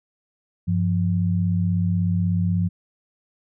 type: tone pair together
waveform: sine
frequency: 97.7 / 174.08 Hz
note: G2 / F3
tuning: -5 / -5 cents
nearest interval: minor seventh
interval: 1000 cents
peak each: -21 dBFS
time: 0.67-2.69 s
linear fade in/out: 20 ms
effects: none